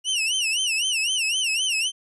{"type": "tone with vibrato", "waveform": "sawtooth", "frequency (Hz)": 2825, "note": "F7", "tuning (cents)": 19, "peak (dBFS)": -18, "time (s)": [0.04, 1.92], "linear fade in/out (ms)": 50, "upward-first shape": "sine", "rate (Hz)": 3.9, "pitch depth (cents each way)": 170, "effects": ["resampled to 24000 Hz"]}